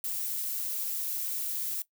violet noise, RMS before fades -33 dBFS, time 0.04-1.82 s, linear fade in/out 2 ms, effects noise-tail reverb RT60 0.1 s tail -18 dB re dry

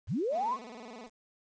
sine linear sweep, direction up, 57.3 to 1132 Hz, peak -28 dBFS, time 0.07-0.58 s, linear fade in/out 50 ms
15% pulse tone with vibrato, 233.1 Hz, A#3, in tune, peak -38 dBFS, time 0.3-1.1 s, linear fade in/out 50 ms, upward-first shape square, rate 19 Hz, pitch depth 120 cents each way
effects resampled to 16000 Hz + 10-bit

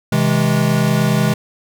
square chord, C augmented, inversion none, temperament equal with one note detuned, 130.81 / 161.05 / 207.7 Hz, C3 / E3 / G#3, 0 / -40 / 0 cents, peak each -18 dBFS, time 0.12-1.34 s, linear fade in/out 5 ms, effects none

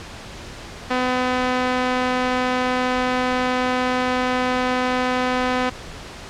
sawtooth tone with band-pass filter, 252.6 Hz, B3, 39 cents sharp, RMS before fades -21 dBFS, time 0.9-5.7 s, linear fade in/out 10 ms, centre 1300 Hz, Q 0.51, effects pink hiss -36 dBFS RMS until 6.29 s + low-pass 6000 Hz 12 dB/octave

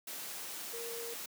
sine tone in noise, 466.2 Hz, A#4, in tune, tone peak -42 dBFS, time 0.73-1.14 s, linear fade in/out 5 ms, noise white, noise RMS -43 dBFS, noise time 0.07-1.26 s, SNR -2 dB, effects high-pass 200 Hz 12 dB/octave

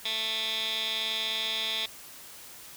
15% pulse tone with band-pass filter, 220.8 Hz, A3, 6 cents sharp, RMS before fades -31 dBFS, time 0.05-1.86 s, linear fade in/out 5 ms, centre 3400 Hz, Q 5.5, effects white hiss -47 dBFS RMS until 2.76 s

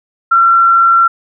sine tone with frequency modulation, 1361 Hz, F6, 45 cents flat, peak -5 dBFS, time 0.31-1.08 s, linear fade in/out 10 ms, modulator 87.2 Hz, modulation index 0.25, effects none

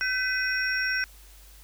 sine tone cluster, 1530 / 1994 / 2515 / 5550 Hz, G6 / B6 / D#7 / F8, -42 / +16 / +18 / -12 cents, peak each -26 / -33 / -34 / -32 dBFS, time 0.01-1.04 s, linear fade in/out 0 ms, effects added 50 Hz sine -49 dBFS peak until 1.63 s + white hiss -54 dBFS RMS until 1.63 s

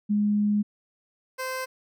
sine / 15% pulse tone pair in turn, 207.7 / 518 Hz, G#3 / C5, 0 / -17 cents, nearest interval octave + major third, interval 1583 cents, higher second, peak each -20 / -23 dBFS, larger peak first, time 0.09-0.63 / 1.38-1.66 s, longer first, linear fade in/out 20 ms, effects none

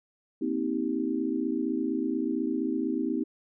sine chord, C minor seventh, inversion third, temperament equal with one note detuned, 233.1 / 261.6 / 317.3 / 392 Hz, Bb3 / C4 / Eb4 / G4, 0 / 0 / +34 / 0 cents, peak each -34 / -30 / -30 / -35 dBFS, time 0.41-3.24 s, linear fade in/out 10 ms, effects none

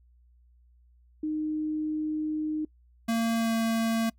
sine tone, 307.9 Hz, D#4, 18 cents flat, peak -27 dBFS, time 1.23-2.65 s, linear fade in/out 5 ms
square tone with pitch glide, 228.5 to 226.5 Hz, A#3 to A#3, -34 to -50 cents, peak -25 dBFS, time 3.08-4.1 s, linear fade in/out 10 ms, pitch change -16 cents, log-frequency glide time 3.36-3.52 s
effects noise-tail reverb RT60 0.1 s tail -24 dB re dry + added 60 Hz sine -57 dBFS peak until 4.18 s

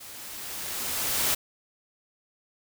white noise with level ramp, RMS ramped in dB -44 to -24 dBFS, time 0-1.35 s, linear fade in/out 10 ms, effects none

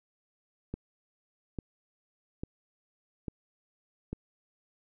click train, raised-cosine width 3 ms, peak -22 dBFS, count 5, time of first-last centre 0.74-4.13 s, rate 1.18 Hz, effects none

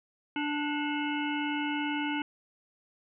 harmonic tone with a mistuned harmonic, 293.7 Hz, D4, in tune, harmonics 1 / 3 / 5 / 7 / 9 / 10, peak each -31 / -36 / -38 / -39 / -41 / -41 dBFS, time 0.36-2.22 s, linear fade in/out 2 ms, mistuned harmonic 7, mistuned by +84 cents, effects none

